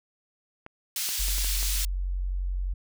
clicks, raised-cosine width 0.5 ms, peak -26 dBFS, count 6, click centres 0.664 / 1.089 / 1.283 / 1.382 / 1.445 / 1.629 s
pink high-pass noise, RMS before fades -30 dBFS, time 0.96-1.85 s, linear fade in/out 2 ms, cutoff 3800 Hz, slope 12 dB/octave
sine tone, 45.74 Hz, F#1, 19 cents flat, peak -26 dBFS, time 1.19-2.74 s, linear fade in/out 10 ms
effects none

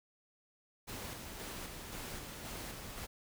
pink noise with tremolo, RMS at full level -44 dBFS, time 0.87-3.07 s, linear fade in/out 20 ms, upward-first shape square, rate 1.9 Hz, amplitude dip 30%, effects none

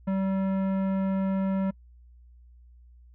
sine tone with tanh clipping, 192.3 Hz, G3, 33 cents flat, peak -26 dBFS, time 0.07-1.71 s, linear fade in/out 10 ms, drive 15 dB, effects noise-tail reverb RT60 0.1 s tail -26 dB re dry + added 60 Hz sine -50 dBFS peak until 3.14 s

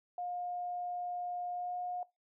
sine tone with pitch glide, 712 to 717.8 Hz, F5 to F5, +33 to +47 cents, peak -36 dBFS, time 0.18-2.03 s, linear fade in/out 2 ms, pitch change +14 cents, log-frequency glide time 1.52-1.76 s, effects noise-tail reverb RT60 0.2 s tail -20 dB re dry

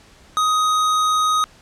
square tone, 1253 Hz, D#6, 12 cents sharp, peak -16 dBFS, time 0.37-1.44 s, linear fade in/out 0 ms, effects pink hiss -49 dBFS RMS until 1.61 s + low-pass 8000 Hz 12 dB/octave

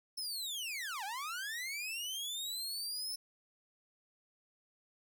sawtooth linear two-way sweep, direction down then up, 5330 to 751 to 5330 Hz, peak -35 dBFS, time 0.17-3.16 s, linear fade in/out 10 ms, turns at 1.04 s, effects none

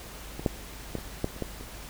clicks, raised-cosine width 2 ms, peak -22 / -10 / -17 / -27 / -13 / -29 / -16 / -28 dBFS, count 8, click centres 0.395 / 0.462 / 0.953 / 0.985 / 1.244 / 1.364 / 1.423 / 1.61 s, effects added 50 Hz sine -44 dBFS peak until 1.89 s + pink hiss -44 dBFS RMS until 1.89 s

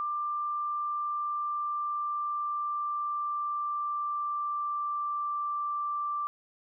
sine tone with pitch glide, 1186 to 1175.8 Hz, D6 to D6, +17 to +2 cents, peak -29 dBFS, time 0-6.27 s, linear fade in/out 0 ms, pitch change -15 cents, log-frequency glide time 0.28-5.4 s, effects none

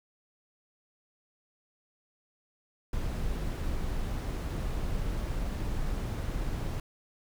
brown noise, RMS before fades -32 dBFS, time 2.93-6.8 s, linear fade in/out 2 ms, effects none

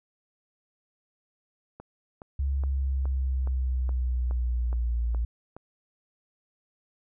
click train, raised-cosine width 1 ms, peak -28 dBFS, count 10, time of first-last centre 1.8-5.566 s, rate 2.39 Hz
sine linear sweep, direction down, 69.1 to 57.4 Hz, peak -24 dBFS, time 2.39-5.25 s, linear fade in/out 5 ms
effects none

